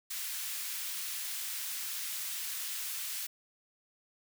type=high-pass noise; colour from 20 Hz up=white; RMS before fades=-38 dBFS; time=0.1-3.27 s; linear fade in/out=10 ms; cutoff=1700 Hz; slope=12 dB/octave; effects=none